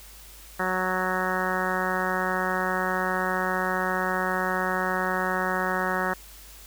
harmonic tone, 185 Hz, F#3, in tune, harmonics 1 / 2 / 3 / 4 / 5 / 6 / 7 / 8 / 9 / 10, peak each -33 / -33 / -33 / -33 / -33 / -33 / -33 / -33 / -33 / -33 dBFS, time 0.59-6.14 s, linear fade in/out 10 ms, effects added 50 Hz sine -48 dBFS peak until 6.66 s + white hiss -48 dBFS RMS until 6.66 s

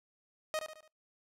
sawtooth tone with echo, 624 Hz, D#5, 5 cents sharp, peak -28 dBFS, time 0.54-0.59 s, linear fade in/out 0 ms, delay 72 ms, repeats 4, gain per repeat -7 dB, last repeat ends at 0.878 s, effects noise-tail reverb RT60 0.2 s tail -25 dB re dry + low-pass 12000 Hz 12 dB/octave

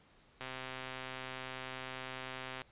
click train, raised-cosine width 0.3 ms, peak -26 dBFS, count 288, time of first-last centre 0.41-2.618 s, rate 130 Hz, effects pink hiss -65 dBFS RMS until 2.71 s + resampled to 8000 Hz

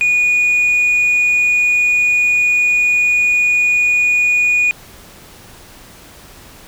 sine tone with tanh clipping, 2455 Hz, D#7, 24 cents flat, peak -11 dBFS, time 0.01-4.71 s, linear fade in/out 0 ms, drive 1 dB, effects pink hiss -40 dBFS RMS until 6.67 s

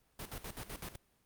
pink noise with tremolo, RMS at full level -43 dBFS, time 0.19-0.96 s, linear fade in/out 5 ms, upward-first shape square, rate 7.9 Hz, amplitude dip 75%, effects pink hiss -73 dBFS RMS until 1.25 s + Opus 32 kbps

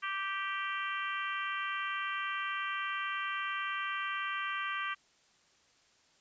harmonic tone, 390.9 Hz, G4, 5 cents flat, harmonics 3 / 4 / 5 / 6 / 7 / 8, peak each -37 / -39 / -41 / -43 / -44 / -45 dBFS, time 0.02-4.95 s, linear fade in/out 20 ms, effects white hiss -67 dBFS RMS until 6.2 s + resampled to 16000 Hz

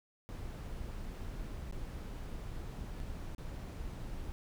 brown noise with dropouts, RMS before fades -42 dBFS, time 0.29-4.32 s, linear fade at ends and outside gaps 0 ms, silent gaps 1.711-1.725 / 2.996-3.001 / 3.348-3.382 s, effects none

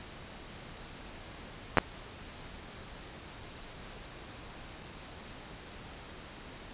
clicks, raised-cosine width 0.5 ms, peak -6 dBFS, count 2, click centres 1.772 / 1.784 s, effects pink hiss -47 dBFS RMS until 6.73 s + resampled to 8000 Hz

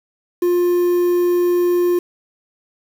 triangle tone with quantisation, 352.6 Hz, F4, 17 cents sharp, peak -11 dBFS, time 0.42-1.99 s, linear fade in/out 5 ms, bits 6, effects none

